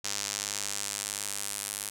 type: tone with band-pass filter sweep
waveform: sawtooth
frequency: 101.5 Hz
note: G#2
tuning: 39 cents flat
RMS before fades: -35 dBFS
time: 0.04-1.9 s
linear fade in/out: 10 ms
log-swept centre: 6400 to 9900 Hz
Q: 1.7
effects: none